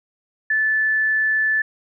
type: tone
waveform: sine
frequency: 1746 Hz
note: A6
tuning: 14 cents flat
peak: -16 dBFS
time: 0.5-1.62 s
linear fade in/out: 5 ms
effects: none